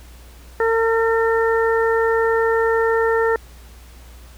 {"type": "harmonic tone", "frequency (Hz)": 453.6, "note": "A#4", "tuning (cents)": -47, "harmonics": [1, 2, 3, 4], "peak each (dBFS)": [-16, -24, -25, -24], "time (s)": [0.6, 3.36], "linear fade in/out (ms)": 2, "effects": ["added 60 Hz sine -40 dBFS peak until 4.37 s", "pink hiss -48 dBFS RMS until 4.37 s"]}